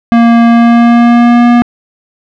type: tone with pitch glide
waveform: square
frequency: 233.1 to 239.7 Hz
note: A#3 to A#3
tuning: 0 to +48 cents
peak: -3 dBFS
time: 0.12-1.62 s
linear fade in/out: 0 ms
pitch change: +48 cents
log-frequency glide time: 0.47-1.47 s
effects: low-pass 2000 Hz 12 dB/octave